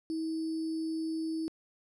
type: tone with sample-and-hold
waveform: sine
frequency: 320.6 Hz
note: E4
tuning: 48 cents flat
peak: -31 dBFS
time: 0.1-1.48 s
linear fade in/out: 0 ms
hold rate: 4900 Hz
effects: low-pass 9000 Hz 12 dB/octave